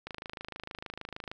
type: click train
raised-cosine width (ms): 0.3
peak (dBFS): -23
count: 34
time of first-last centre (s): 0.07-1.315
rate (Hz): 26.5
effects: none